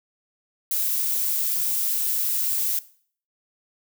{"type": "noise", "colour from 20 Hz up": "violet", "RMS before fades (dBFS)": -24, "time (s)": [0.71, 2.79], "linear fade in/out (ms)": 2, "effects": ["noise-tail reverb RT60 0.5 s tail -18 dB re dry"]}